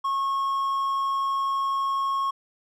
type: tone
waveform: triangle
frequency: 1092 Hz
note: C#6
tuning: 26 cents flat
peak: -21 dBFS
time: 0.04-2.31 s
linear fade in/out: 10 ms
effects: none